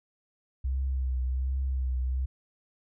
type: tone with vibrato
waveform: sine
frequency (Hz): 65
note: C2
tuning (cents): -11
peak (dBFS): -25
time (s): 0.64-2.26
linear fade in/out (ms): 10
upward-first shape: triangle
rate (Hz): 1.3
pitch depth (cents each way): 51
effects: tanh soft clip ceiling -22 dBFS